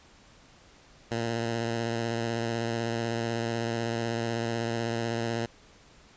10% pulse tone with vibrato, 115.7 Hz, A#2, 13 cents flat, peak -20 dBFS, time 1.11-5.46 s, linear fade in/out 5 ms, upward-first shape square, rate 16 Hz, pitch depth 20 cents each way, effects pink hiss -56 dBFS RMS until 6.16 s + resampled to 16000 Hz

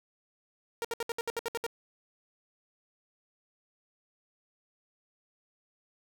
sawtooth tone bursts, 464.7 Hz, A#4, 5 cents flat, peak -27 dBFS, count 10, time 0.82-1.665 s, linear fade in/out 0 ms, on 26 ms, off 65 ms, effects none

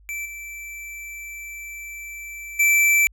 square tone with level steps, 2330 Hz, D7, 14 cents flat, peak -28 / -34 / -15 dBFS, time 0.09-3.07 s, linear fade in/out 0 ms, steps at 0.25 / 2.59 s, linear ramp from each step 10 ms, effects added 50 Hz sine -49 dBFS peak until 3.12 s

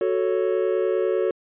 triangle chord, F# minor, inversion none, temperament equal, 370 / 440 / 554.4 Hz, F#4 / A4 / C#5, 0 / 0 / 0 cents, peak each -21 / -22 / -24 dBFS, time 0.01-1.31 s, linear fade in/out 2 ms, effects resampled to 8000 Hz

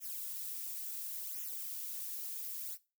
violet noise with flanger, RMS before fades -42 dBFS, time 0-2.78 s, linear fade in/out 50 ms, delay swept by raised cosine 0.22 to 4.72 ms, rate 0.71 Hz, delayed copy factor -0.9, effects noise-tail reverb RT60 0.3 s tail -19 dB re dry

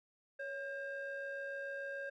triangle ring-modulated tone, 523.3 Hz, C5, in tune, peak -35 dBFS, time 0.39-2.1 s, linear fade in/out 10 ms, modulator 1080 Hz, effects none

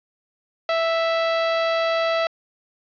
sawtooth tone, 659.3 Hz, E5, in tune, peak -15 dBFS, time 0.69-2.27 s, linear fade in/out 2 ms, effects resampled to 11025 Hz + 7-bit

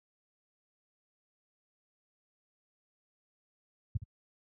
sine tone with echo, 98 Hz, G2, in tune, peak -25 dBFS, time 3.95-3.97 s, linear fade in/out 5 ms, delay 67 ms, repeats 1, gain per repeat -12 dB, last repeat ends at 4.037 s, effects high-pass 60 Hz 12 dB/octave

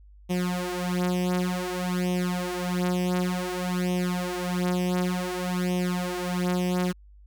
sawtooth tone with flanger, 180 Hz, F#3, 47 cents flat, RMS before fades -27 dBFS, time 0.29-6.93 s, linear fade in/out 20 ms, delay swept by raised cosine 0.33 to 5.93 ms, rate 0.55 Hz, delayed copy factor +0.9, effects added 50 Hz sine -48 dBFS peak until 7.26 s

